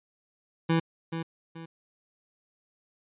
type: tone with echo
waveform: 25% pulse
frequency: 164.5 Hz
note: E3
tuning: 3 cents flat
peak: -18 dBFS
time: 0.69-0.8 s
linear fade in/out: 10 ms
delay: 430 ms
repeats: 2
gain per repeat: -9 dB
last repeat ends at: 1.66 s
effects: resampled to 8000 Hz